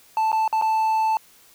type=tone with dropouts; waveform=triangle; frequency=880 Hz; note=A5; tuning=in tune; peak=-16 dBFS; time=0.17-1.17 s; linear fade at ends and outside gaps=1 ms; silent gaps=0.318-0.328 / 0.478-0.527 / 0.614-0.622 s; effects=white hiss -53 dBFS RMS until 1.54 s